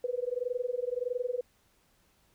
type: tone with amplitude modulation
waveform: sine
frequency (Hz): 493.7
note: B4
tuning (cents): -1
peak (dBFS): -26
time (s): 0.04-1.41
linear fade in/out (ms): 2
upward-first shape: sine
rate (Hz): 21.6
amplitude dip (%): 95
effects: pink hiss -68 dBFS RMS until 2.34 s